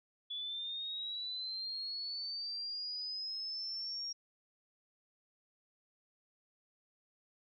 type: linear sweep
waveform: sine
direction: up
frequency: 3418 to 5600 Hz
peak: -38 dBFS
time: 0.3-4.13 s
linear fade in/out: 10 ms
effects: none